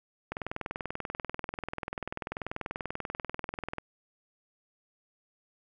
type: click train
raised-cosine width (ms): 0.5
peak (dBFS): -19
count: 72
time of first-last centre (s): 0.32-3.783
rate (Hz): 20.5
effects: none